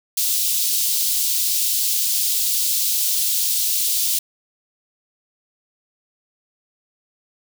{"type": "high-pass noise", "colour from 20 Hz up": "white", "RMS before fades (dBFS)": -20, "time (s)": [0.17, 4.19], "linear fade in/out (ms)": 5, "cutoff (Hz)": 3400, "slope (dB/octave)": 24, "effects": []}